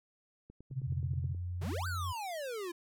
click train, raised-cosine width 3 ms, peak -39 dBFS, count 9, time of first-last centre 0.5-1.347 s, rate 9.44 Hz
sine tone with tremolo, 130.81 Hz, C3, in tune, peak -30 dBFS, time 0.7-1.35 s, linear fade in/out 50 ms, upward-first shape sine, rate 15 Hz, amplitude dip 90%
sine tone with pitch glide, 87.31 to 89.09 Hz, F2 to F2, 0 to +35 cents, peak -35 dBFS, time 0.86-2.13 s, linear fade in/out 20 ms, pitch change +35 cents, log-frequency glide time 1.22-1.44 s
square exponential two-way sweep, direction up then down, 110 to 1565 to 333.8 Hz, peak -38 dBFS, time 1.61-2.72 s, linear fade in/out 10 ms, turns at 1.87 s
effects none

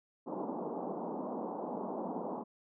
pink band-pass noise, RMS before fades -39 dBFS, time 0.26-2.44 s, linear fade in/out 20 ms, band 190 to 1000 Hz, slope 48 dB/octave, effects none

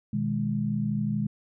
sine chord, G# minor, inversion first, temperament equal with one note detuned, 122.83 / 155.56 / 207.7 Hz, B2 / D#3 / G#3, -9 / 0 / 0 cents, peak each -31 / -31 / -27 dBFS, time 0.13-1.27 s, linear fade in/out 5 ms, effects none

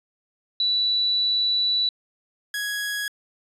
sine / sawtooth tone pair in turn, 3951 / 1665.3 Hz, B7 / G#6, 0 / +4 cents, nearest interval octave + minor third, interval 1496 cents, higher first, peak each -19 / -22 dBFS, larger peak first, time 0.6-1.89 / 2.54-3.08 s, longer first, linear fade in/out 2 ms, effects resampled to 32000 Hz

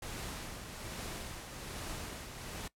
pink noise with tremolo, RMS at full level -41 dBFS, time 0.02-2.68 s, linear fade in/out 5 ms, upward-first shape triangle, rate 1.2 Hz, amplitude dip 50%, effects noise-tail reverb RT60 0.1 s tail -20 dB re dry + low-pass 12000 Hz 12 dB/octave

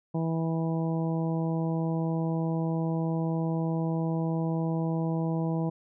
harmonic tone, 163.2 Hz, E3, 17 cents flat, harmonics 1 / 2 / 3 / 4 / 5 / 6, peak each -27 / -33 / -37 / -39 / -41 / -43 dBFS, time 0.14-5.7 s, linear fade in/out 10 ms, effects none

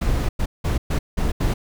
brown noise bursts at uneven times, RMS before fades -20 dBFS, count 6, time 0.01-0.29 / 0.39-0.46 / 0.64-0.78 / 0.9-0.99 / 1.17-1.32 / 1.4-1.54 s, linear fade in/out 10 ms, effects none

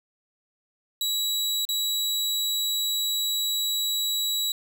sawtooth tone with dropouts, 3900 Hz, B7, 23 cents flat, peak -21 dBFS, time 1.01-4.52 s, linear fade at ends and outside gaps 2 ms, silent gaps 1.652-1.689 s, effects none

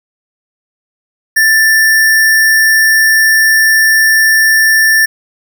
sine tone with sample-and-hold, 1768 Hz, A6, 8 cents sharp, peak -5 dBFS, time 1.36-5.06 s, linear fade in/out 10 ms, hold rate 7350 Hz, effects none

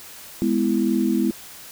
sine chord, E major, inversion first, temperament equal with one note detuned, 207.7 / 250 / 329.6 Hz, G#3 / B3 / E4, 0 / +21 / 0 cents, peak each -22 dBFS, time 0.42-1.31 s, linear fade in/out 0 ms, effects white hiss -41 dBFS RMS until 1.71 s

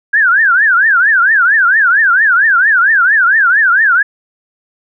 sine tone with vibrato, 1580 Hz, G6, 13 cents sharp, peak -6 dBFS, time 0.13-4.03 s, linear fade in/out 10 ms, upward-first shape triangle, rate 4.4 Hz, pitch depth 280 cents each way, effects none

